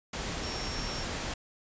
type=tone in noise; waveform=sine; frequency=5490 Hz; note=F8; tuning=31 cents flat; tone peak=-40 dBFS; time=0.43-1.04 s; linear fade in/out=5 ms; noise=pink; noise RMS=-35 dBFS; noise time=0.13-1.34 s; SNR=-8 dB; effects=resampled to 16000 Hz